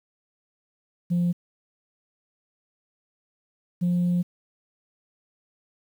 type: tone pair in turn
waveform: sine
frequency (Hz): 174.61 / 176.43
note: F3 / F3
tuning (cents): 0 / +18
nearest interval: unison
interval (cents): 18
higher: second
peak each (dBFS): -18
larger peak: neither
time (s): 1.1-1.33 / 3.81-4.23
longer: second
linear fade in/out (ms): 20
effects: tanh soft clip ceiling -18 dBFS + 9-bit